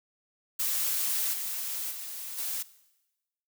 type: noise with level steps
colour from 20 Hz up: blue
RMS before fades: -29 / -34 / -39 / -33 dBFS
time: 0.59-2.63 s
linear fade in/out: 10 ms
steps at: 1.32 / 1.9 / 2.37 s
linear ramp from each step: 20 ms
effects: noise-tail reverb RT60 1.0 s tail -18 dB re dry